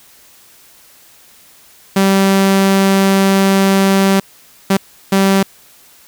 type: tone bursts at uneven times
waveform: sawtooth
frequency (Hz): 194.3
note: G3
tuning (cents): -15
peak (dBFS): -5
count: 3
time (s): 1.96-4.2 / 4.7-4.77 / 5.12-5.43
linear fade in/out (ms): 5
effects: white hiss -45 dBFS RMS until 6.07 s